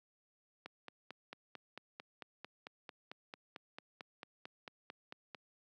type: click train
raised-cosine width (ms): 0.3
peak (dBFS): -30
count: 22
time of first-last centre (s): 0.66-5.347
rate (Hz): 4.48
effects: high-pass 200 Hz 12 dB/octave